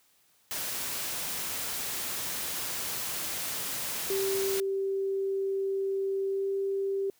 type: noise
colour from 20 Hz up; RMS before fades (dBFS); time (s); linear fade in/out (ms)
white; -34; 0.51-4.6; 0
type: tone with pitch glide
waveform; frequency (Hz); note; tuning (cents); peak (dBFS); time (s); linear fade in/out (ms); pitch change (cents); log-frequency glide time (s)
sine; 389.4 to 391.9; G4 to G4; -12 to 0; -27; 4.1-7.1; 2; +12; 6.27-6.48
effects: white hiss -66 dBFS RMS until 7.19 s + high-pass 60 Hz 12 dB/octave